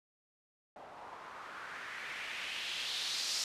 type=noise with low-pass filter sweep; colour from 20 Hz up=blue; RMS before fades=-41 dBFS; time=0.76-3.44 s; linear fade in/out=2 ms; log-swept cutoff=750 to 5300 Hz; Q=2.3; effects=resampled to 32000 Hz